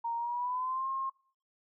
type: tone with pitch glide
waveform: sine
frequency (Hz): 931 to 1069.4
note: A#5 to C6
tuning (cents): -2 to +37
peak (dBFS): -31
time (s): 0.04-1.1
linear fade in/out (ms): 10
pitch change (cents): +239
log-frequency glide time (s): 0.16-0.88
effects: noise-tail reverb RT60 0.5 s tail -23 dB re dry